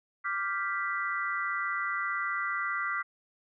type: chord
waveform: sine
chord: G dominant seventh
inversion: second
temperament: equal with one note detuned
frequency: 1174.7 / 1392.9 / 1568 / 1975.5 Hz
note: D6 / F6 / G6 / B6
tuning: 0 / -5 / 0 / 0 cents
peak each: -34 / -34 / -38 / -34 dBFS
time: 0.24-3.03 s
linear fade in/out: 20 ms
effects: none

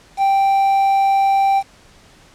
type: tone with quantisation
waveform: triangle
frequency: 784 Hz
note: G5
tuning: in tune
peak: -10 dBFS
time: 0.17-1.63 s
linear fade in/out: 50 ms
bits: 6
effects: pink hiss -48 dBFS RMS until 2.34 s + low-pass 8000 Hz 12 dB/octave

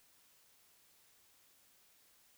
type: silence
effects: white hiss -68 dBFS RMS until 2.37 s

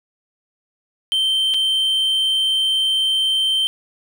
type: tone with dropouts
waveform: triangle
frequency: 3118 Hz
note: G7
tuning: 10 cents flat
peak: -14 dBFS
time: 1.12-3.67 s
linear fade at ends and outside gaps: 0 ms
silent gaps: 1.539-1.543 s
effects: none

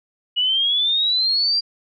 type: exponential sweep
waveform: sine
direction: up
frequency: 2912 to 4793 Hz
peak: -16 dBFS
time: 0.36-1.61 s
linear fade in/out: 20 ms
effects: none

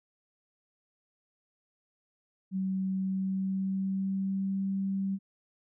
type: tone with pitch glide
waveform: sine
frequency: 190 to 194.22 Hz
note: F#3 to G3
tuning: +46 to -16 cents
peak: -28 dBFS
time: 2.51-5.19 s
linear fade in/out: 50 ms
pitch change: +38 cents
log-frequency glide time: 2.92-4.64 s
effects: none

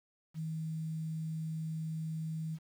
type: tone with quantisation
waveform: sine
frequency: 159.3 Hz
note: D#3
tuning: 41 cents sharp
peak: -35 dBFS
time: 0.34-2.59 s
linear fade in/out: 50 ms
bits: 10
effects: none

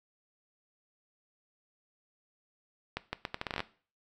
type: accelerating click train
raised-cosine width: 0.3 ms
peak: -17 dBFS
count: 12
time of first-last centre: 2.97-3.604 s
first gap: 160 ms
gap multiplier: 0.76
effects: noise-tail reverb RT60 0.4 s tail -17 dB re dry

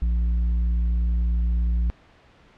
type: tone with tanh clipping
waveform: sine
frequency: 58.2 Hz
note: A#1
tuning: 2 cents flat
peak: -20 dBFS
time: 0.02-1.9 s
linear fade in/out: 0 ms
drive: 5 dB
effects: pink hiss -54 dBFS RMS until 2.57 s + low-pass 3000 Hz 12 dB/octave

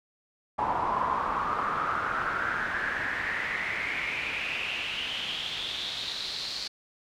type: noise with band-pass filter sweep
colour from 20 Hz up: brown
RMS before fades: -31 dBFS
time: 0.58-6.68 s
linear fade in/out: 10 ms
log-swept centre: 910 to 4500 Hz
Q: 5.9
effects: none

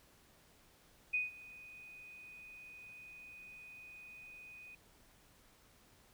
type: tone with ADSR envelope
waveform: sine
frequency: 2489 Hz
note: D#7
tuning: in tune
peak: -30 dBFS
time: 1.13-4.75 s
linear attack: 14 ms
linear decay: 160 ms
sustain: -21 dB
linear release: 3 ms
effects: pink hiss -66 dBFS RMS until 6.13 s

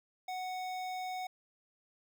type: tone with notch filter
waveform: square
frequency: 740 Hz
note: F#5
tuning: in tune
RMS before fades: -39 dBFS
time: 0.28-1.27 s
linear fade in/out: 5 ms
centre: 11000 Hz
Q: 0.73
effects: none

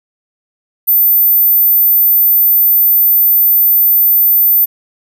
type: tone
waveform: sine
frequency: 14080 Hz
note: A9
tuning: in tune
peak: -6 dBFS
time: 0.87-4.66 s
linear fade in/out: 20 ms
effects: none

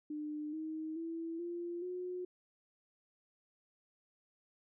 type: tone with pitch steps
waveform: sine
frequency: 300.8 / 315 / 329.9 / 345.5 / 361.9 Hz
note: D4 / D#4 / E4 / F4 / F#4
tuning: +42 / +21 / +1 / -19 / -38 cents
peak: -38 dBFS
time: 0.1-2.25 s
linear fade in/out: 5 ms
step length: 430 ms
effects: none

